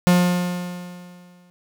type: tone with exponential decay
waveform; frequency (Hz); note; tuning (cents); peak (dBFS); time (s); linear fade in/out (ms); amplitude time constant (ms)
45% pulse; 177.9; F3; +32; -11; 0.07-1.5; 0; 310
effects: none